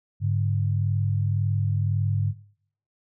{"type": "tone pair together", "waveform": "sine", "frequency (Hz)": [101.93, 143.8], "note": ["G#2", "D3"], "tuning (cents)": [-32, -36], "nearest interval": "tritone", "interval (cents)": 596, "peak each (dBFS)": [-22, -26], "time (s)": [0.2, 2.34], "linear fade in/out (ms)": 50, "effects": ["noise-tail reverb RT60 0.6 s tail -21 dB re dry"]}